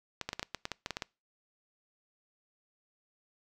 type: clicks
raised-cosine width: 0.2 ms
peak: -17 dBFS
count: 12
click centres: 0.213 / 0.29 / 0.331 / 0.395 / 0.429 / 0.547 / 0.654 / 0.717 / 0.861 / 0.907 / 0.969 / 1.022 s
effects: noise-tail reverb RT60 0.3 s tail -25 dB re dry